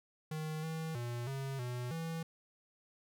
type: tone with pitch steps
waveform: square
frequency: 156 / 160.6 / 119.9 / 135.8 / 123.2 / 164 Hz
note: D#3 / E3 / A#2 / C#3 / B2 / E3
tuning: +5 / -45 / +49 / -35 / -4 / -9 cents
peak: -38 dBFS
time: 0.31-2.23 s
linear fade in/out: 5 ms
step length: 320 ms
effects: none